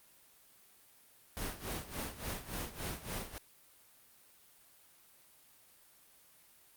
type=noise with tremolo; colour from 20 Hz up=pink; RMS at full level=-38 dBFS; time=1.37-3.38 s; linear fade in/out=0 ms; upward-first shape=sine; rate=3.5 Hz; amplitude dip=80%; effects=white hiss -63 dBFS RMS until 6.76 s + Opus 32 kbps